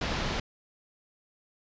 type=low-pass noise; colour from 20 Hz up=pink; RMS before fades=-31 dBFS; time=0.01-0.4 s; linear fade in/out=5 ms; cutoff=5300 Hz; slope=24 dB/octave; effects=resampled to 16000 Hz